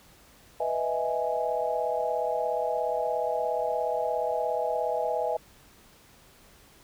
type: chord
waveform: sine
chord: E major seventh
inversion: second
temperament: equal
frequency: 493.9 / 622.3 / 659.3 / 830.6 Hz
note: B4 / D#5 / E5 / G#5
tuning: 0 / 0 / 0 / 0 cents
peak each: -31 dBFS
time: 0.6-5.37 s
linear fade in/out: 5 ms
effects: pink hiss -56 dBFS RMS until 6.83 s